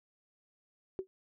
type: tone with exponential decay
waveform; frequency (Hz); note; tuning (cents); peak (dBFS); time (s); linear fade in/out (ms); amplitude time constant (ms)
sine; 379.4; F#4; +43; -29; 0.99-1.07; 0; 16
effects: none